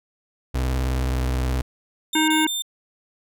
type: tone with vibrato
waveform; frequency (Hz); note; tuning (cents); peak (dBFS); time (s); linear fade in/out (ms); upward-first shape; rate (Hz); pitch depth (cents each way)
35% pulse; 63.9; C2; -40; -19; 0.54-1.62; 10; triangle; 19; 97
type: tone bursts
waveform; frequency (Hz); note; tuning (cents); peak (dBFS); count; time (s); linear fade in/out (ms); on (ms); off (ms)
sawtooth; 3600; A7; +39; -21; 3; 2.13-2.622; 5; 150; 21
type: harmonic tone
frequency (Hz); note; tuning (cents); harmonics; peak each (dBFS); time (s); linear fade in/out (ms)
312.2; D#4; +6; 1 / 3 / 5 / 7 / 9; -19 / -24 / -26 / -27 / -29; 2.15-2.47; 5
effects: none